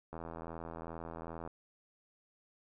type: click train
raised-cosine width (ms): 1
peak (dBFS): -30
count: 112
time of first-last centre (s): 0.13-1.475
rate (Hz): 82.5
effects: none

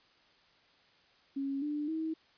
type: tone with pitch steps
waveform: sine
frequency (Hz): 274.9 / 296.3 / 319.4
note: C#4 / D4 / D#4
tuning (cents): -14 / +15 / +45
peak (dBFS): -32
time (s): 1.36-2.14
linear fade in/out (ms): 10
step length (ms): 260
effects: white hiss -65 dBFS RMS until 2.37 s + resampled to 11025 Hz

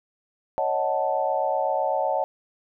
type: chord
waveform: sine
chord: D# half-diminished seventh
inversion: third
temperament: equal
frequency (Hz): 554.4 / 622.3 / 740 / 880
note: C#5 / D#5 / F#5 / A5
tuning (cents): 0 / 0 / 0 / 0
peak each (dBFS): -27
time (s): 0.58-2.24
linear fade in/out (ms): 0
effects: none

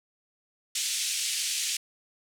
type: band-pass noise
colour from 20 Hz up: white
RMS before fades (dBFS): -30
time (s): 0.75-1.77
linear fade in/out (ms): 5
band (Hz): 2400 to 9000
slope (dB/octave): 24
effects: none

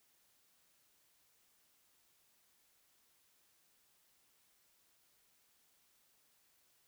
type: silence
effects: white hiss -73 dBFS RMS until 6.87 s

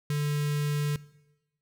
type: tone with notch filter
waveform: square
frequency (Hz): 146.83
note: D3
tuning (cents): 0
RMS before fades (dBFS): -28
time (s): 0.1-0.96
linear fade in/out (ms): 2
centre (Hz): 720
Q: 0.83
effects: noise-tail reverb RT60 1.0 s tail -20 dB re dry

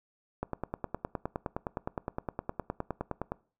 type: click train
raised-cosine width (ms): 1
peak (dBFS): -18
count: 29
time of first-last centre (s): 0.43-3.32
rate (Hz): 9.69
effects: noise-tail reverb RT60 0.4 s tail -22 dB re dry

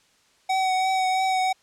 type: tone with vibrato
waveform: square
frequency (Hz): 754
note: F#5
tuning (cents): +32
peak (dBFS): -21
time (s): 0.49-1.53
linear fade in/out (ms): 10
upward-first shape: triangle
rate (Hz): 3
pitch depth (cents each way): 22
effects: white hiss -61 dBFS RMS until 1.62 s + low-pass 7000 Hz 12 dB/octave

